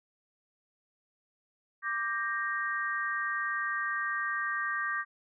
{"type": "chord", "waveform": "sine", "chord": "G minor", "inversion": "second", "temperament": "equal with one note detuned", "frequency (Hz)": [1174.7, 1584.4, 1864.7], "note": ["D6", "G6", "Bb6"], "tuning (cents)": [0, 18, 0], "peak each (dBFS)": -34, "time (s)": [1.82, 5.05], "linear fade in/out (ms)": 50, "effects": []}